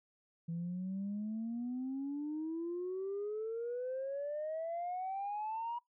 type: exponential sweep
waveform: sine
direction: up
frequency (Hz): 164.81 to 962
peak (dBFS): -35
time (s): 0.48-5.79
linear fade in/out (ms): 10
effects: noise-tail reverb RT60 0.2 s tail -26 dB re dry + tanh soft clip ceiling -33 dBFS